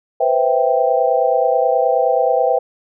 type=chord; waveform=sine; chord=C major seventh; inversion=third; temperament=equal; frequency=493.9 / 523.3 / 659.3 / 784 Hz; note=B4 / C5 / E5 / G5; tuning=0 / 0 / 0 / 0 cents; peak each=-18 dBFS; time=0.2-2.59 s; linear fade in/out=10 ms; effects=none